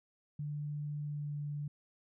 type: tone with pitch glide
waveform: sine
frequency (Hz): 147.6 to 146.33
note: D3 to D3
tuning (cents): +9 to -6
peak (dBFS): -36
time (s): 0.39-1.68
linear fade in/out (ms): 5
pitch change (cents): -15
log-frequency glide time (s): 1.02-1.36
effects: none